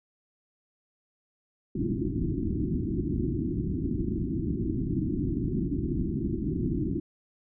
white low-pass noise, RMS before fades -29 dBFS, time 1.75-7 s, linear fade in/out 5 ms, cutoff 360 Hz, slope 96 dB/octave, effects none

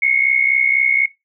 sine tone pair together, 2148 / 2212 Hz, C7 / C#7, +45 / -4 cents, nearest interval minor second, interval 51 cents, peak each -16 / -14 dBFS, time 0.02-1.06 s, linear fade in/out 5 ms, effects noise-tail reverb RT60 0.2 s tail -18 dB re dry

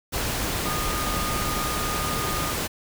sine tone in noise, 1227 Hz, D#6, 25 cents flat, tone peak -30 dBFS, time 0.65-2.53 s, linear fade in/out 20 ms, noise pink, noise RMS -27 dBFS, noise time 0.12-2.68 s, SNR -6 dB, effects none

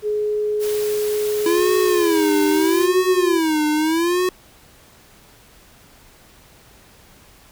sine tone with pitch glide, 421.2 to 375.2 Hz, G#4 to F#4, +24 to +24 cents, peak -18 dBFS, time 0.02-3.41 s, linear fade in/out 50 ms, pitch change -200 cents, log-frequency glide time 1.99-2.86 s
white noise, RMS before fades -32 dBFS, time 0.59-2.89 s, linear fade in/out 50 ms
square tone with vibrato, 333.6 Hz, E4, 21 cents sharp, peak -17 dBFS, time 1.46-4.29 s, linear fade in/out 2 ms, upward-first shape sine, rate 0.79 Hz, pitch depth 170 cents each way
effects pink hiss -49 dBFS RMS until 7.51 s

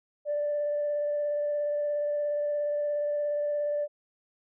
sine tone with vibrato, 587.3 Hz, D5, in tune, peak -25 dBFS, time 0.25-3.88 s, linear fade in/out 50 ms, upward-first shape square, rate 17 Hz, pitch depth 9 cents each way, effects tanh soft clip ceiling -22 dBFS

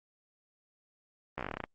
slowing click train, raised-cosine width 0.5 ms, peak -20 dBFS, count 12, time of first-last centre 1.38-1.639 s, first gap 14 ms, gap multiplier 1.1, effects Opus 24 kbps

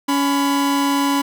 45% pulse tone pair together, 280.4 / 999.2 Hz, C#4 / B5, +20 / +20 cents, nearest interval octave + minor seventh, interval 2200 cents, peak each -17 / -21 dBFS, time 0.08-1.22 s, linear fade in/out 10 ms, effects none

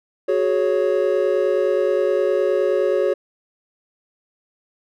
triangle chord, F# suspended second, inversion none, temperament equal with one note detuned, 370 / 419.6 / 554.4 Hz, F#4 / G#4 / C#5, 0 / +18 / 0 cents, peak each -19 / -19 / -18 dBFS, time 0.28-3.14 s, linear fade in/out 10 ms, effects none

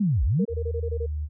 sine linear two-way sweep, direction down then up, 220 to 49.44 to 220 Hz, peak -19 dBFS, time 0-0.45 s, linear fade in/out 10 ms, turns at 0.24 s
sine tone bursts, 464.2 Hz, A#4, 7 cents flat, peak -28 dBFS, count 8, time 0.39-1.063 s, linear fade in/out 10 ms, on 64 ms, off 23 ms
sine tone with pitch glide, 79.9 to 74.98 Hz, D#2 to D2, +47 to +36 cents, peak -26 dBFS, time 0.49-1.29 s, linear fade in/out 50 ms, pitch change -111 cents, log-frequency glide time 0.88-1.04 s
effects none

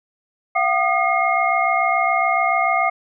sine tone cluster, 688 / 755 / 1220 / 2145 Hz, F5 / F#5 / D#6 / C7, -26 / +35 / -34 / +42 cents, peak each -21 dBFS, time 0.55-2.9 s, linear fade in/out 10 ms, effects none

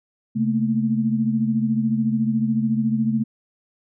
sine tone cluster, 134.1 / 220.1 / 234 Hz, C3 / A3 / A#3, +43 / +1 / +7 cents, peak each -27 / -19 / -26 dBFS, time 0.35-3.24 s, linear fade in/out 20 ms, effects none

